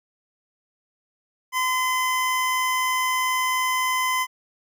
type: tone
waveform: 25% pulse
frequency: 1023 Hz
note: C6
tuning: 39 cents flat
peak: -17 dBFS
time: 1.52-4.27 s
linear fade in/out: 50 ms
effects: none